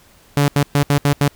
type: tone bursts at uneven times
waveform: sawtooth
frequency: 143.4 Hz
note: D3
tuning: 41 cents flat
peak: -8 dBFS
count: 6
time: 0.37-0.48 / 0.56-0.63 / 0.75-0.83 / 0.9-0.98 / 1.05-1.13 / 1.21-1.28 s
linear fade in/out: 0 ms
effects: pink hiss -50 dBFS RMS until 1.35 s